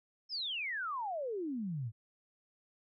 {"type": "exponential sweep", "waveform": "sine", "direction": "down", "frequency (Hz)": [5400, 103.83], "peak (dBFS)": -35, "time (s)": [0.29, 1.92], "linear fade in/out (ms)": 50, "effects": []}